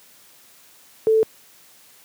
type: tone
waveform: sine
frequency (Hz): 441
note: A4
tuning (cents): +4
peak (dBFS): -13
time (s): 1.07-1.23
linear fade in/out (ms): 0
effects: white hiss -51 dBFS RMS until 2.04 s + high-pass 100 Hz 12 dB/octave